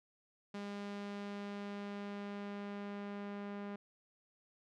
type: tone with low-pass filter sweep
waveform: sawtooth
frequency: 202.6 Hz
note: G#3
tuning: 43 cents flat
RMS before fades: -44 dBFS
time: 0.54-3.76 s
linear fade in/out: 5 ms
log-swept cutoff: 4900 to 2100 Hz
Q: 0.74
effects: none